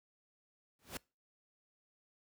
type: noise with exponential growth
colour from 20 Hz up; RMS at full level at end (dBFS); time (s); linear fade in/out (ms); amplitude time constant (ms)
pink; -38; 0.79-0.97; 1; 37
effects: noise-tail reverb RT60 0.3 s tail -25 dB re dry + high-pass 60 Hz 12 dB/octave